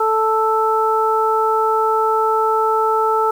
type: harmonic tone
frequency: 440 Hz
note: A4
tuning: in tune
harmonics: 1 / 2 / 3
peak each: -18 / -18 / -18 dBFS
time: 0-3.31 s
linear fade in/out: 5 ms
effects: 7-bit